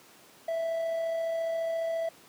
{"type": "tone with amplitude modulation", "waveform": "triangle", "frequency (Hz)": 659.3, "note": "E5", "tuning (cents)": 0, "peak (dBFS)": -25, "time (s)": [0.48, 2.09], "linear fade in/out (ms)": 5, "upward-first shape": "sine", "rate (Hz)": 34.5, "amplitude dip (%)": 25, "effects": ["pink hiss -55 dBFS RMS until 2.28 s", "high-pass 200 Hz 12 dB/octave"]}